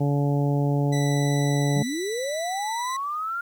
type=harmonic tone; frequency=142.8 Hz; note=D3; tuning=48 cents flat; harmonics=1 / 2 / 3 / 4 / 5 / 6; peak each=-21 / -27 / -31 / -33 / -35 / -37 dBFS; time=0-1.83 s; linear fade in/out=10 ms
type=tone with vibrato; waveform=15% pulse; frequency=1975.5 Hz; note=B6; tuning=in tune; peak=-26 dBFS; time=0.92-2.97 s; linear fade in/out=10 ms; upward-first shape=square; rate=18 Hz; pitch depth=8 cents each way
type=linear sweep; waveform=sine; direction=up; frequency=170.6 to 1414 Hz; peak=-26 dBFS; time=1.76-3.41 s; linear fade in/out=5 ms
effects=9-bit